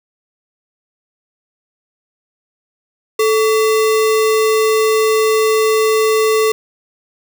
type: tone with sample-and-hold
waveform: sine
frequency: 437.1 Hz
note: A4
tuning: 11 cents flat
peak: -10 dBFS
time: 3.19-6.52 s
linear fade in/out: 5 ms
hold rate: 1575 Hz
effects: none